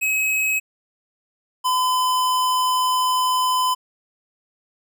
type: tone pair in turn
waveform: square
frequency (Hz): 2555 / 1014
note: D#7 / B5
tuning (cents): +45 / +45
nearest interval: octave + major third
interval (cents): 1600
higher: first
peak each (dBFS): -19 / -18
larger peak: second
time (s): 0.01-0.6 / 1.64-3.75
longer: second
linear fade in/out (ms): 20
effects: none